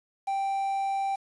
triangle tone with quantisation, 784 Hz, G5, in tune, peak -24 dBFS, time 0.27-1.16 s, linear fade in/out 10 ms, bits 8, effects resampled to 24000 Hz

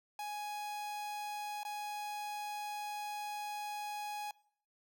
45% pulse tone with dropouts, 833 Hz, G#5, 5 cents sharp, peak -39 dBFS, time 0.19-4.31 s, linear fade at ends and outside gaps 2 ms, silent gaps 1.633-1.65 s, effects noise-tail reverb RT60 0.6 s tail -22 dB re dry

